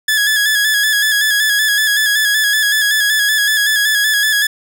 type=tone with vibrato; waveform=sawtooth; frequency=1699 Hz; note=G#6; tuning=39 cents sharp; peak=-8 dBFS; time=0.08-4.47 s; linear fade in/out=5 ms; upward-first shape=square; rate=5.3 Hz; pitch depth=39 cents each way; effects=none

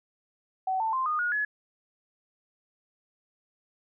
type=tone with pitch steps; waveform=sine; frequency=756 / 888.7 / 1044.7 / 1228.1 / 1443.7 / 1697.2 Hz; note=F#5 / A5 / C6 / D#6 / F#6 / G#6; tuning=+37 / +17 / -3 / -23 / -43 / +37 cents; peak=-25 dBFS; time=0.67-1.45 s; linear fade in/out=5 ms; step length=130 ms; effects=none

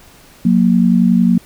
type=tone pair together; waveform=sine; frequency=182.2 / 233.1 Hz; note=F#3 / A#3; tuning=-26 / 0 cents; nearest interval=major third; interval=426 cents; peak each=-11 dBFS; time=0.45-1.38 s; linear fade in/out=5 ms; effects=pink hiss -44 dBFS RMS until 1.45 s

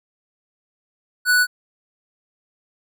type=tone; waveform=square; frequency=1480 Hz; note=F#6; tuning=in tune; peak=-14 dBFS; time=1.25-1.47 s; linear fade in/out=50 ms; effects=none

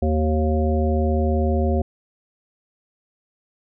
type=harmonic tone with a mistuned harmonic; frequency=77.78 Hz; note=D#2; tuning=in tune; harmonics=1 / 3 / 5 / 7 / 9; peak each=-19 / -24 / -26 / -27 / -29 dBFS; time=0.02-1.82 s; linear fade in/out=5 ms; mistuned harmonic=5; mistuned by=-28 cents; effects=none

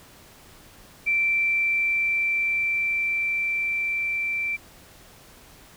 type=tone with level ramp; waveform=sine; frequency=2343 Hz; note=D7; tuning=5 cents flat; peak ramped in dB=-19 to -24 dBFS; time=1.06-4.57 s; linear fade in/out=20 ms; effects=pink hiss -50 dBFS RMS until 5.76 s

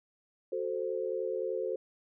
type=chord; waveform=sine; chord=F# diminished; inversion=none; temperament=equal; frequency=370 / 440 / 523.3 Hz; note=F#4 / A4 / C5; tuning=0 / 0 / 0 cents; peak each=-36 / -35 / -35 dBFS; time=0.52-1.76 s; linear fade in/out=5 ms; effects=none

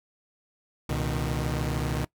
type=tone cluster; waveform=sawtooth; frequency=67.1 / 121.1 / 154.1 Hz; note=C2 / B2 / D#3; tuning=+44 / -34 / -16 cents; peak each=-27 dBFS; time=0.89-2.05 s; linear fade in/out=5 ms; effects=noise-tail reverb RT60 0.1 s tail -21 dB re dry

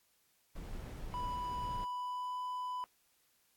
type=noise; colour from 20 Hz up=brown; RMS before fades=-44 dBFS; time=0.55-1.85 s; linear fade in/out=10 ms
type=tone with pitch glide; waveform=triangle; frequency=987.8 to 998.1 Hz; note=B5 to B5; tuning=0 to +18 cents; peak=-35 dBFS; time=1.14-2.84 s; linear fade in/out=0 ms; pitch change=+18 cents; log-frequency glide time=1.79-2.4 s
effects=white hiss -73 dBFS RMS until 3.56 s + AAC 64 kbps

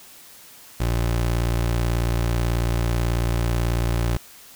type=tone; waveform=25% pulse; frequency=58.27 Hz; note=A#1; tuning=in tune; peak=-16 dBFS; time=0.8-4.17 s; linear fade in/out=5 ms; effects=white hiss -46 dBFS RMS until 4.55 s

